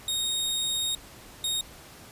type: tone pair in turn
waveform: sawtooth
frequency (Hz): 3729 / 3729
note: A#7 / A#7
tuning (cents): 0 / 0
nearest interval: unison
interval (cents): 0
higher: neither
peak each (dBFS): -23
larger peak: neither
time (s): 0.08-0.95 / 1.44-1.61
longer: first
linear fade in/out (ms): 2
effects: pink hiss -48 dBFS RMS until 2.11 s + resampled to 32000 Hz